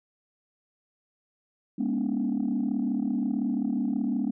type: tone cluster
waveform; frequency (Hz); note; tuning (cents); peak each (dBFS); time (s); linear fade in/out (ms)
sine; 204.6 / 239.9 / 278.4 / 304; G#3 / A#3 / C#4 / D#4; -26 / +50 / +8 / -40; -29 / -27 / -29 / -36; 1.78-4.31; 10
effects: tanh soft clip ceiling -19 dBFS